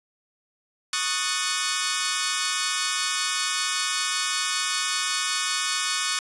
10% pulse chord, D# half-diminished seventh, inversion third, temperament equal with one note detuned, 1108.7 / 1244.5 / 1480 / 1781.5 Hz, C#6 / D#6 / F#6 / A6, 0 / 0 / 0 / +21 cents, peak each -21 dBFS, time 0.93-6.19 s, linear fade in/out 2 ms, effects resampled to 24000 Hz

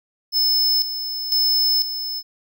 square tone with tremolo, 5230 Hz, E8, 15 cents flat, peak -16 dBFS, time 0.32-2.23 s, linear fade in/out 50 ms, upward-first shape square, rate 1 Hz, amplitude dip 65%, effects none

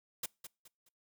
white noise with echo, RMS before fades -37 dBFS, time 0.23-0.26 s, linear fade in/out 5 ms, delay 210 ms, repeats 3, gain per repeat -10 dB, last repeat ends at 0.89 s, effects noise-tail reverb RT60 0.3 s tail -26 dB re dry

